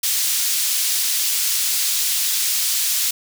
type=high-pass noise; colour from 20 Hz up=pink; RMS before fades=-20 dBFS; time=0.03-3.11 s; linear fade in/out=5 ms; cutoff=4300 Hz; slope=12 dB/octave; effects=none